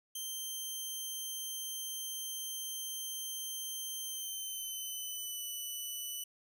10% pulse tone with pitch glide, 3136 to 2977 Hz, G7 to F#7, 0 to +10 cents, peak -31 dBFS, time 0.15-6.24 s, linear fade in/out 5 ms, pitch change -90 cents, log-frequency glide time 4.02-5.42 s, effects none

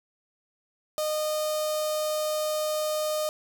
sawtooth tone with notch filter, 613 Hz, D#5, 26 cents flat, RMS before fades -28 dBFS, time 0.98-3.29 s, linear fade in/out 0 ms, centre 2000 Hz, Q 0.72, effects none

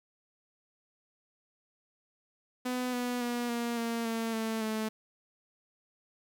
sawtooth tone with pitch steps, 250.5 / 245.6 / 240.9 / 236.2 / 231.6 / 227.1 / 222.7 / 218.3 Hz, B3 / B3 / B3 / A#3 / A#3 / A#3 / A3 / A3, +25 / -9 / -43 / +23 / -11 / -45 / +21 / -13 cents, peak -27 dBFS, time 2.65-4.89 s, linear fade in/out 10 ms, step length 280 ms, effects 11-bit

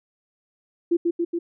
sine tone with echo, 341.5 Hz, F4, 39 cents flat, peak -16 dBFS, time 0.91-0.97 s, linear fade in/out 10 ms, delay 140 ms, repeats 3, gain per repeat -2 dB, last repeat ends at 1.39 s, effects none

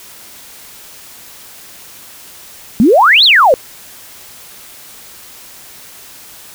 sine exponential two-way sweep, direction up then down, 200 to 4442 to 476.7 Hz, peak -4 dBFS, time 2.8-3.54 s, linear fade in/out 0 ms, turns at 3.24 s, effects white hiss -36 dBFS RMS until 6.54 s

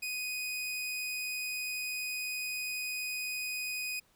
sawtooth tone, 2493 Hz, D#7, 3 cents sharp, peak -31 dBFS, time 0.02-4 s, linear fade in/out 10 ms, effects pink hiss -68 dBFS RMS until 4.15 s

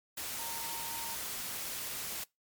sine tone in noise, 921 Hz, A#5, 21 cents flat, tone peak -44 dBFS, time 0.39-1.15 s, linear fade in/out 5 ms, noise white, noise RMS -39 dBFS, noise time 0.17-2.24 s, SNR -8 dB, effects noise-tail reverb RT60 0.2 s tail -24 dB re dry + MP3 96 kbps

